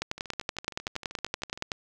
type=two click trains; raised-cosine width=0.2 ms; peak=-12 / -24 dBFS; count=19 / 19; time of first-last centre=0.02-1.718 / 0.18-1.575 s; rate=10.6 / 12.9 Hz; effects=none